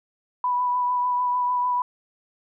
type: tone with vibrato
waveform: sine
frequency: 987.8 Hz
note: B5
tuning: in tune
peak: -20 dBFS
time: 0.44-1.82 s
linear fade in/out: 2 ms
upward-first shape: sine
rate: 6.7 Hz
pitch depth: 17 cents each way
effects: none